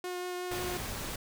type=tone with vibrato; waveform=sawtooth; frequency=360 Hz; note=F#4; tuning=47 cents flat; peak=-31 dBFS; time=0.04-0.77 s; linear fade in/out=2 ms; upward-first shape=triangle; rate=5.5 Hz; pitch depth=11 cents each way
type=noise; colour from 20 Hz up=pink; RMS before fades=-38 dBFS; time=0.51-1.16 s; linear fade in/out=5 ms
effects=none